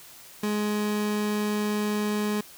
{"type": "tone", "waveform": "30% pulse", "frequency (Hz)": 209.5, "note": "G#3", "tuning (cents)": 15, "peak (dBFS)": -22, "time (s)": [0.43, 2.41], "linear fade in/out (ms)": 5, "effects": ["white hiss -48 dBFS RMS until 2.57 s"]}